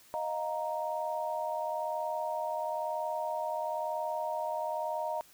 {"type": "chord", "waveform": "sine", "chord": "Eb suspended second", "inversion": "none", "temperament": "equal with one note detuned", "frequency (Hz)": [622.3, 703.3, 932.3], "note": ["Eb5", "F5", "Bb5"], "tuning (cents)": [0, 12, 0], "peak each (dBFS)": [-35, -38, -35], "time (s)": [0.14, 5.21], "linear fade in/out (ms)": 0, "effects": ["white hiss -59 dBFS RMS until 5.33 s"]}